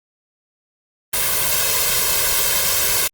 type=noise with comb filter; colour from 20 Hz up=white; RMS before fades=-18 dBFS; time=1.13-3.08 s; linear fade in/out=10 ms; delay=1.9 ms; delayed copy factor=+0.85; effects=Opus 32 kbps